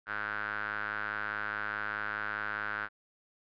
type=tone with band-pass filter; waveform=square; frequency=52.4 Hz; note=G#1; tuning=16 cents sharp; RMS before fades=-36 dBFS; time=0.06-2.89 s; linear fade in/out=50 ms; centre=1500 Hz; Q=7.2; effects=resampled to 11025 Hz